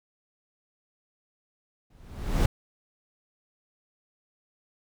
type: noise with exponential growth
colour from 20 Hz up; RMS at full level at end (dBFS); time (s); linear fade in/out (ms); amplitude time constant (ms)
brown; -18; 1.9-2.46; 5; 120
effects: none